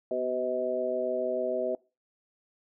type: harmonic tone with a mistuned harmonic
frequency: 126.9 Hz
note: B2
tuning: 47 cents sharp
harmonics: 2 / 3 / 4 / 5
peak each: -39 / -33 / -33 / -30 dBFS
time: 0.11-1.75 s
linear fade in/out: 2 ms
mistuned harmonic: 2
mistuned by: -36 cents
effects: noise-tail reverb RT60 0.3 s tail -23 dB re dry